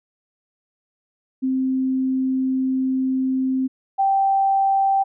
sine tone pair in turn, 261.6 / 781.2 Hz, C4 / G5, 0 / -6 cents, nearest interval octave + perfect fifth, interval 1894 cents, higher second, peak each -18 / -15 dBFS, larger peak second, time 1.42-3.68 / 3.98-5.04 s, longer first, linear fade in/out 20 ms, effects none

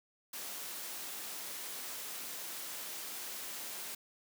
white high-pass noise, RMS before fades -43 dBFS, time 0.33-3.95 s, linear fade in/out 5 ms, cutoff 210 Hz, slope 12 dB/octave, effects none

